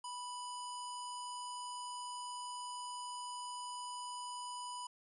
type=harmonic tone with a mistuned harmonic; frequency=993 Hz; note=B5; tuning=9 cents sharp; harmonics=1 / 3 / 5 / 7 / 9 / 10; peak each=-43 / -52 / -53 / -55 / -54 / -59 dBFS; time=0.04-4.87 s; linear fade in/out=5 ms; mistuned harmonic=1; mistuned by=-17 cents; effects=none